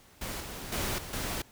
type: noise with level steps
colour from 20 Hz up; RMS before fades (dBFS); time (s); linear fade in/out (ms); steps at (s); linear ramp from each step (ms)
pink; -37 / -41 / -32 / -42 / -34; 0.21-1.42; 5; 0.4 / 0.72 / 0.98 / 1.13; 5
effects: pink hiss -58 dBFS RMS until 1.51 s